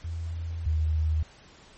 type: tone pair in turn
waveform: sine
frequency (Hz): 83 / 78.34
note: E2 / D#2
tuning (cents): +12 / +12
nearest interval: minor second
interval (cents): 100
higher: first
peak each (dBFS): -30 / -22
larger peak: second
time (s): 0.04-0.66 / 0.66-1.23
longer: first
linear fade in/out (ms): 5
effects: pink hiss -53 dBFS RMS until 1.77 s + MP3 32 kbps